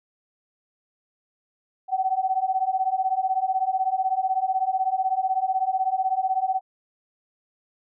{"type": "beating tone pair", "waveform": "sine", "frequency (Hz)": [750, 766], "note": ["F#5", "G5"], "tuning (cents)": [23, -40], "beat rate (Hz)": 16, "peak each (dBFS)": -24, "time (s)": [1.88, 6.61], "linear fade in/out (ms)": 50, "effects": []}